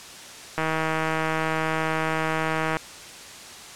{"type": "click train", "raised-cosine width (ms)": 0.5, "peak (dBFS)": -10, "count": 349, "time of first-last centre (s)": [0.58, 2.769], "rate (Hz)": 159, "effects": ["white hiss -41 dBFS RMS until 3.75 s", "low-pass 8000 Hz 12 dB/octave"]}